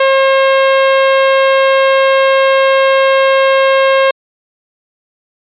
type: tone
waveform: sawtooth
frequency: 537 Hz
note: C5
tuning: 45 cents sharp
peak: -3 dBFS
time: 0-4.11 s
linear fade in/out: 5 ms
effects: resampled to 8000 Hz